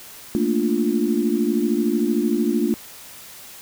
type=chord; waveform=sine; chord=Bb major seventh; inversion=third; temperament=equal; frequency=220 / 233.1 / 293.7 / 349.2 Hz; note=A3 / Bb3 / D4 / F4; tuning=0 / 0 / 0 / 0 cents; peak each=-23 dBFS; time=0.35-2.74 s; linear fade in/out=0 ms; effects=white hiss -41 dBFS RMS until 3.61 s